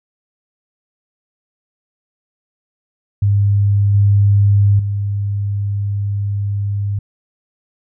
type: tone with level steps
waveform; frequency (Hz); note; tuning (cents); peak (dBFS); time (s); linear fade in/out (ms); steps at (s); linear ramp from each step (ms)
sine; 101.1; G#2; -46; -10 / -8 / -16; 3.22-6.99; 5; 3.94 / 4.79; 5
effects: none